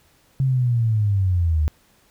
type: linear sweep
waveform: sine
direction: down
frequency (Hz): 135.6 to 73.42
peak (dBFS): -16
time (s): 0.4-1.68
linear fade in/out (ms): 0
effects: pink hiss -58 dBFS RMS until 2.1 s